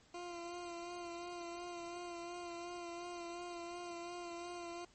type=tone with vibrato; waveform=20% pulse; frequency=346.8 Hz; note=F4; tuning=12 cents flat; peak=-39 dBFS; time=0.14-4.85 s; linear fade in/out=5 ms; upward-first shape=sine; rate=2.8 Hz; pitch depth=27 cents each way; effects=pink hiss -67 dBFS RMS until 4.94 s + MP3 32 kbps